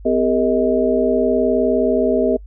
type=tone cluster; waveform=sine; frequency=253 / 400.8 / 460.1 / 632 Hz; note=B3 / G4 / A#4 / D#5; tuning=+42 / +38 / -23 / +27 cents; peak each=-19 dBFS; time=0.05-2.37 s; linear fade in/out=10 ms; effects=noise-tail reverb RT60 0.1 s tail -26 dB re dry + added 50 Hz sine -34 dBFS peak until 2.46 s